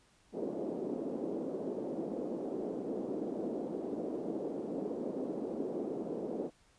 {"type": "band-pass noise", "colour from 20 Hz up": "white", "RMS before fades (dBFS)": -38, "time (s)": [0.32, 6.51], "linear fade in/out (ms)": 50, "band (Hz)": [220, 470], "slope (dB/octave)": 24, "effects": ["pink hiss -67 dBFS RMS until 6.78 s", "resampled to 22050 Hz"]}